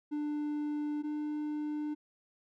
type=tone pair in turn; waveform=triangle; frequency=296.9 / 299.8 Hz; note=D4 / D4; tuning=+19 / +36 cents; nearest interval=unison; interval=17 cents; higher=second; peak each=-30 / -31 dBFS; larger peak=first; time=0.11-1.03 / 1.03-1.95 s; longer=neither; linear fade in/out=20 ms; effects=none